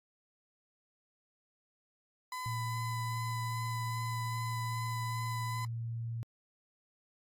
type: tone with vibrato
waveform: 35% pulse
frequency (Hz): 1005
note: B5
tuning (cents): +30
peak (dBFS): -36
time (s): 2.32-5.65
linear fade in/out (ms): 2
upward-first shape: sine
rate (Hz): 2.5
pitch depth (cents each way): 11
type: tone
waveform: sine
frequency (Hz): 115.7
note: A#2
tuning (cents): -13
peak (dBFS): -35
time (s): 2.46-6.23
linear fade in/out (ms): 0
effects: AAC 64 kbps